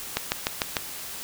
click train, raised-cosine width 0.2 ms, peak -5 dBFS, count 5, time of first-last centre 0.17-0.768 s, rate 6.69 Hz, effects white hiss -37 dBFS RMS until 1.23 s

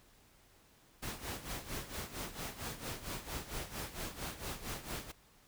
pink noise with tremolo, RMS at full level -40 dBFS, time 1.02-5.12 s, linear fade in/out 10 ms, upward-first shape sine, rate 4.4 Hz, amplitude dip 75%, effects pink hiss -65 dBFS RMS until 5.47 s

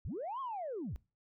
sine linear two-way sweep, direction up then down, 41.62 to 1108.7 to 41.62 Hz, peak -36 dBFS, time 0.05-0.96 s, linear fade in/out 0 ms, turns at 0.4 s, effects noise-tail reverb RT60 0.3 s tail -22 dB re dry + tanh soft clip ceiling -33 dBFS

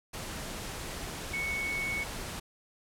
sine tone in noise, 2217 Hz, C#7, in tune, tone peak -31 dBFS, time 1.33-2.04 s, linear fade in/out 10 ms, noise pink, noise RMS -39 dBFS, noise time 0.13-2.4 s, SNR +5 dB, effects low-pass 12000 Hz 12 dB/octave

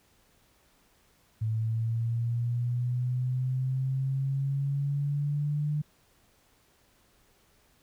sine linear sweep, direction up, 109.7 to 150 Hz, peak -26 dBFS, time 1.41-5.82 s, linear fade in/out 10 ms, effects pink hiss -65 dBFS RMS until 7.82 s

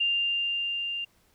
sine tone with level ramp, 2794 Hz, F7, in tune, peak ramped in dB -22 to -30 dBFS, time 0-1.05 s, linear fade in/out 10 ms, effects pink hiss -65 dBFS RMS until 1.34 s

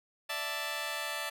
10% pulse chord, D suspended second, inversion none, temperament just, 587.3 / 660.7 / 881 Hz, D5 / E5 / A5, 0 / +4 / +2 cents, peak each -31 dBFS, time 0.29-1.3 s, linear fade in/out 10 ms, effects none

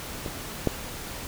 clicks, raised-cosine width 2 ms, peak -19 / -8 dBFS, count 2, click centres 0.262 / 0.673 s, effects pink hiss -37 dBFS RMS until 1.27 s

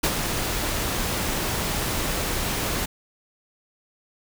pink noise with ADSR envelope, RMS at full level -20 dBFS, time 0.03-2.86 s, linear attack 10 ms, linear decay 67 ms, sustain -6 dB, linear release 10 ms, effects none

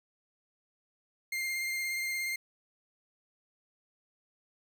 40% pulse tone with vibrato, 2109 Hz, C7, 13 cents sharp, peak -31 dBFS, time 1.32-2.36 s, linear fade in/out 5 ms, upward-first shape sine, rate 17 Hz, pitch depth 16 cents each way, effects none

